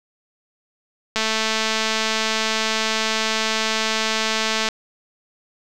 click train, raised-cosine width 0.2 ms, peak -4 dBFS, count 777, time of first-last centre 1.16-4.687 s, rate 220 Hz, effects none

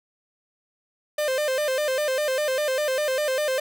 45% pulse tone with vibrato, 560 Hz, C#5, 18 cents sharp, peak -22 dBFS, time 1.18-3.6 s, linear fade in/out 5 ms, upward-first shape square, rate 5 Hz, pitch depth 120 cents each way, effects none

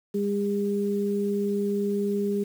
sine tone pair together, 201.9 / 405 Hz, G#3 / G#4, -49 / -43 cents, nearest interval octave, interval 1206 cents, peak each -26 / -26 dBFS, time 0.14-2.44 s, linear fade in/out 10 ms, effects 8-bit

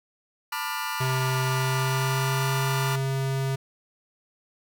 sawtooth chord, B half-diminished seventh, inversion third, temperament just, 889 / 987.8 / 1185.3 / 1422.4 Hz, A5 / B5 / D6 / F6, +18 / 0 / +16 / +31 cents, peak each -30 dBFS, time 0.52-2.96 s, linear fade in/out 5 ms
square tone with pitch glide, 130.81 to 134.8 Hz, C3 to C#3, 0 to -48 cents, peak -25 dBFS, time 1-3.56 s, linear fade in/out 10 ms, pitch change +52 cents, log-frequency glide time 1.43-2.5 s
effects none

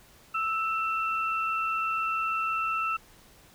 sine tone pair together, 1317 / 2692 Hz, E6 / E7, -2 / +36 cents, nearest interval octave, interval 1238 cents, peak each -27 / -32 dBFS, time 0.34-2.97 s, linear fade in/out 10 ms, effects pink hiss -56 dBFS RMS until 3.54 s

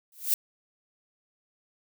violet noise with exponential growth, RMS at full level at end -20 dBFS, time 0.12-0.34 s, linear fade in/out 2 ms, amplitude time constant 46 ms, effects none

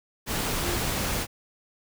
sine tone in noise, 349.2 Hz, F4, in tune, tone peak -31 dBFS, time 0.59-0.79 s, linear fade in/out 50 ms, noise pink, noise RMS -28 dBFS, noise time 0.26-1.27 s, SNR -6 dB, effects none

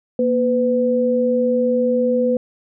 sine tone pair together, 236.8 / 502 Hz, A#3 / B4, +27 / +28 cents, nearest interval octave + minor second, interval 1301 cents, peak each -19 / -16 dBFS, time 0.19-2.37 s, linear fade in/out 2 ms, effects none

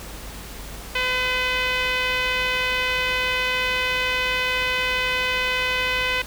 5% pulse tone with low-pass filter, 506 Hz, B4, 42 cents sharp, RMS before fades -23 dBFS, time 0.95-6.22 s, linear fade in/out 5 ms, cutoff 2600 Hz, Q 1.9, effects added 50 Hz sine -38 dBFS peak until 6.26 s + pink hiss -38 dBFS RMS until 6.26 s

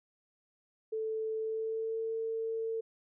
sine tone with pitch glide, 440 to 449.5 Hz, A4 to A4, 0 to +37 cents, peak -32 dBFS, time 0.92-2.81 s, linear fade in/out 10 ms, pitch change +37 cents, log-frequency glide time 1.38-2.05 s, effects none

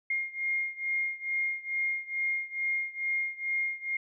sine beating tone pair, 2129 / 2131.3 Hz, C7 / C7, +30 / +31 cents, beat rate 2.3 Hz, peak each -31 / -33 dBFS, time 0.1-3.97 s, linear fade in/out 5 ms, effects none

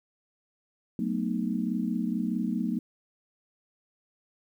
sine chord, B dominant seventh, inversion second, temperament just, 185.21 / 222.2 / 246.9 / 308.7 Hz, F#3 / A3 / B3 / D#4, +2 / +17 / 0 / -14 cents, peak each -32 / -30 / -32 / -35 dBFS, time 0.99-2.79 s, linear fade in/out 2 ms, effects 10-bit

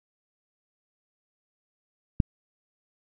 click, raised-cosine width 5 ms, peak -7 dBFS, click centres 2.202 s, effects none

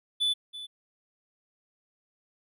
triangle tone with echo, 3482 Hz, A7, 19 cents flat, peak -22 dBFS, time 0.2-0.34 s, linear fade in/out 20 ms, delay 330 ms, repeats 1, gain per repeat -14 dB, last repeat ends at 0.67 s, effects none

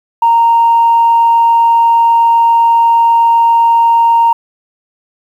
sine tone, 927 Hz, A#5, 10 cents flat, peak -4 dBFS, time 0.22-4.33 s, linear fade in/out 5 ms, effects tanh soft clip ceiling -1 dBFS + 7-bit

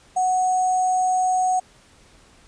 sine tone with sample-and-hold, 740 Hz, F#5, in tune, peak -17 dBFS, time 0.16-1.6 s, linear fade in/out 10 ms, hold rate 7350 Hz, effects pink hiss -53 dBFS RMS until 2.47 s + resampled to 22050 Hz

